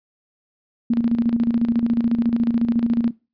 sine tone with tremolo, 233.7 Hz, A#3, 5 cents sharp, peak -14 dBFS, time 0.9-3.11 s, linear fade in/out 5 ms, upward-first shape square, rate 14 Hz, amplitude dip 60%, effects noise-tail reverb RT60 0.3 s tail -22 dB re dry + resampled to 11025 Hz

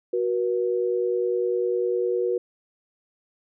sine tone pair together, 370 / 479.9 Hz, F#4 / B4, 0 / -50 cents, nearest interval perfect fourth, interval 450 cents, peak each -24 dBFS, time 0.13-2.38 s, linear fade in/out 5 ms, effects none

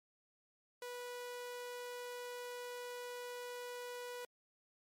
sawtooth tone, 490 Hz, B4, 14 cents flat, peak -40 dBFS, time 0.82-4.25 s, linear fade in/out 2 ms, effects MP3 64 kbps

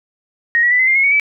sine tone with pitch steps, 1872 / 1928 / 1985.6 / 2045 / 2106 / 2169 / 2234 / 2301 Hz, A#6 / B6 / B6 / C7 / C7 / C#7 / C#7 / D7, +7 / -42 / +9 / -40 / +11 / -38 / +13 / -36 cents, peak -10 dBFS, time 0.55-1.198 s, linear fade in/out 0 ms, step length 81 ms, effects none

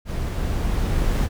brown noise with level ramp, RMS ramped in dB -26 to -19 dBFS, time 0.05-1.29 s, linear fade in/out 50 ms, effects none

